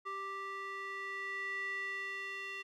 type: tone with band-pass filter sweep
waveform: square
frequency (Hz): 391.8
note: G4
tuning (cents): -1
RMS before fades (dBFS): -41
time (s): 0.05-2.63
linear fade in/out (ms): 20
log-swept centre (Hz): 1400 to 2400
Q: 5.3
effects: none